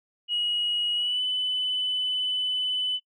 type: tone with pitch glide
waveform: sine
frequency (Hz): 2900 to 3006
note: F#7 to F#7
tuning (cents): -35 to +27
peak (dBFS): -23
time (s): 0.28-3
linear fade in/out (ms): 50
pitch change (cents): +62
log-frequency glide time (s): 0.95-1.23
effects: noise-tail reverb RT60 0.1 s tail -24 dB re dry + tanh soft clip ceiling -19 dBFS